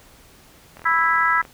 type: click train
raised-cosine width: 0.5 ms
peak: -25 dBFS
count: 29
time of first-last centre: 0.77-1.451 s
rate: 41.1 Hz
type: harmonic tone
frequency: 329.6 Hz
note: E4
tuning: in tune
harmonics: 3 / 4 / 5 / 6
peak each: -23 / -19 / -21 / -23 dBFS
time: 0.85-1.42 s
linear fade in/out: 10 ms
effects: pink hiss -50 dBFS RMS until 1.53 s